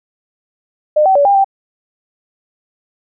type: tone with pitch steps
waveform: sine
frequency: 606 / 765 / 571 / 801 / 782 Hz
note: D#5 / G5 / D5 / G5 / G5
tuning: -46 / -42 / -49 / +37 / -4 cents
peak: -7 dBFS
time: 0.96-1.445 s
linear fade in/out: 10 ms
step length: 97 ms
effects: none